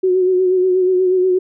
sine tone with vibrato, 369.2 Hz, F#4, 4 cents flat, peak -11 dBFS, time 0.03-1.39 s, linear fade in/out 10 ms, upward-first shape sine, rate 8.3 Hz, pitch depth 35 cents each way, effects none

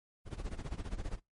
brown noise with tremolo, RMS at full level -36 dBFS, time 0.25-1.2 s, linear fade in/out 50 ms, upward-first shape sine, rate 15 Hz, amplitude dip 85%, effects noise-tail reverb RT60 0.2 s tail -25 dB re dry + MP3 48 kbps

